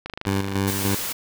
click train, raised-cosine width 0.3 ms, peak -15 dBFS, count 14, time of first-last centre 0.06-0.56 s, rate 26 Hz
15% pulse tone with tremolo, 98 Hz, G2, in tune, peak -14 dBFS, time 0.26-0.95 s, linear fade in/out 5 ms, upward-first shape square, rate 3.4 Hz, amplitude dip 50%
white noise, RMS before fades -28 dBFS, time 0.67-1.13 s, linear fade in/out 10 ms
effects none

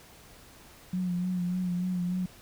sine tone with vibrato, 180 Hz, F#3, 47 cents flat, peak -27 dBFS, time 0.93-2.26 s, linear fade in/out 5 ms, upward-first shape sine, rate 3.4 Hz, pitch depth 39 cents each way, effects pink hiss -53 dBFS RMS until 2.41 s

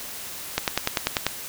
click train, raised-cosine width 0.2 ms, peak -3 dBFS, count 8, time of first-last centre 0.58-1.266 s, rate 10.2 Hz, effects white hiss -36 dBFS RMS until 1.48 s

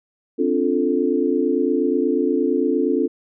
sine chord, D minor seventh, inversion third, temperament equal with one note detuned, 261.6 / 290.1 / 349.2 / 440 Hz, C4 / D4 / F4 / A4, 0 / -21 / 0 / 0 cents, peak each -22 dBFS, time 0.38-3.08 s, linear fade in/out 20 ms, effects none

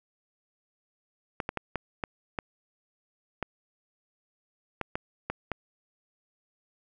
clicks, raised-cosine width 0.5 ms, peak -15 dBFS, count 11, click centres 1.402 / 1.491 / 1.573 / 1.757 / 2.038 / 2.388 / 3.427 / 4.813 / 4.955 / 5.3 / 5.517 s, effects none

